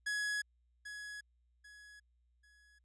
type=tone with echo; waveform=45% pulse; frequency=1679 Hz; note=G#6; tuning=18 cents sharp; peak=-34 dBFS; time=0.06-0.42 s; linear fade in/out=10 ms; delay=790 ms; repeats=3; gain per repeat=-10 dB; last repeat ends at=2.79 s; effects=added 60 Hz sine -70 dBFS peak until 2.84 s + resampled to 22050 Hz